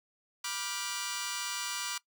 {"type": "chord", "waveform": "10% pulse", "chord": "G dominant seventh", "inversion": "first", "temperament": "just", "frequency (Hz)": [980, 1176, 1411.2, 1568], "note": ["B5", "D6", "F6", "G6"], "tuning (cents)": [-14, 2, 18, 0], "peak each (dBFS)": [-32, -31, -32, -35], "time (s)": [0.44, 1.98], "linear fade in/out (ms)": 5, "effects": ["noise-tail reverb RT60 0.1 s tail -20 dB re dry"]}